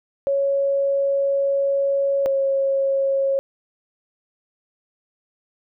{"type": "tone pair in turn", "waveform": "sine", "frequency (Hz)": [554.4, 545.5], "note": ["C#5", "C#5"], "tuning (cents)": [0, -28], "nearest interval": "unison", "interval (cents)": 28, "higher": "first", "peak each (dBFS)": -17, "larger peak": "neither", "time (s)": [[0.27, 2.26], [2.26, 3.39]], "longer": "first", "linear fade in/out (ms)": 0, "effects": []}